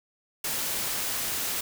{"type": "noise", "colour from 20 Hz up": "white", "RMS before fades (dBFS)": -30, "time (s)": [0.44, 1.61], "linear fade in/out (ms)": 5, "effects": []}